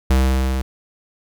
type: tone with level ramp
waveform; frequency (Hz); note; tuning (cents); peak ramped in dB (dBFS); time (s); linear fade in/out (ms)
square; 65.41; C2; 0; -12 to -20; 0.1-0.62; 5
effects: 9-bit